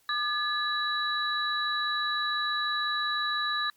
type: tone cluster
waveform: sine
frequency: 1204 / 1709 / 3930 Hz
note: D6 / G#6 / B7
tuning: +43 / +49 / -9 cents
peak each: -31 dBFS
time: 0.09-3.7 s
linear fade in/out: 2 ms
effects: white hiss -66 dBFS RMS until 3.76 s + Opus 48 kbps